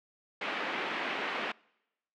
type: band-pass noise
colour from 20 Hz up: white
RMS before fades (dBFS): -35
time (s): 0.41-1.52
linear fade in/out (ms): 5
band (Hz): 220 to 2700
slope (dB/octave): 24
effects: noise-tail reverb RT60 0.9 s tail -26 dB re dry